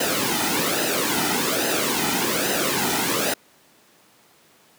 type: noise with flanger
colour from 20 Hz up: pink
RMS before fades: -22 dBFS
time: 0-3.34 s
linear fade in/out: 5 ms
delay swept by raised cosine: 0.88 to 1.84 ms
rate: 1.2 Hz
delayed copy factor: -0.65
effects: pink hiss -55 dBFS RMS until 4.78 s + high-pass 200 Hz 12 dB/octave